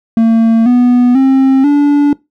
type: tone with pitch steps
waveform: triangle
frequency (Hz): 226.7 / 245.8 / 266.5 / 288.9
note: A#3 / B3 / C4 / D4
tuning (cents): -48 / -8 / +32 / -28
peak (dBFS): -3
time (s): 0.17-2.13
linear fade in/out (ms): 2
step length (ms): 490
effects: noise-tail reverb RT60 0.2 s tail -21 dB re dry